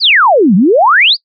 sine exponential two-way sweep, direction down then up, 5020 to 171 to 5020 Hz, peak -4 dBFS, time 0-1.17 s, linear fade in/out 50 ms, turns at 0.55 s, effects noise-tail reverb RT60 0.1 s tail -24 dB re dry

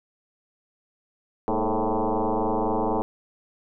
sine tone with frequency modulation, 230 Hz, A#3, 23 cents flat, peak -21 dBFS, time 1.48-3.02 s, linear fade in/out 0 ms, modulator 109 Hz, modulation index 6.9, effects none

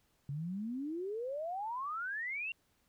sine exponential sweep, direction up, 135.8 to 2794 Hz, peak -36 dBFS, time 0.29-2.52 s, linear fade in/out 2 ms, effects pink hiss -74 dBFS RMS until 2.88 s

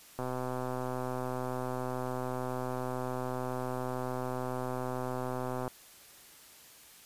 click train, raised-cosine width 1 ms, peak -22 dBFS, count 698, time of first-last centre 0.19-5.678 s, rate 127 Hz, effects white hiss -55 dBFS RMS until 7.05 s + resampled to 32000 Hz

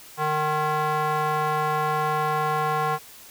square tone with band-pass filter, 153.2 Hz, D#3, 27 cents flat, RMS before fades -24 dBFS, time 0.17-2.99 s, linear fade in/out 50 ms, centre 1000 Hz, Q 2.1, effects white hiss -46 dBFS RMS until 3.3 s

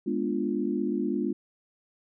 sine chord, G# diminished seventh, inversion none, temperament equal with one note detuned, 207.7 / 244.8 / 293.7 / 349.2 Hz, G#3 / B3 / D4 / F4, 0 / -15 / 0 / 0 cents, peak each -31 dBFS, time 0.06-1.33 s, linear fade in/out 10 ms, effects none

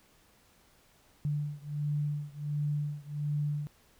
sine beating tone pair, 146.7 / 148.1 Hz, D3 / D3, -2 / +15 cents, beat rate 1.4 Hz, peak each -33 / -34 dBFS, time 1.25-3.67 s, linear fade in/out 0 ms, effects pink hiss -64 dBFS RMS until 3.99 s

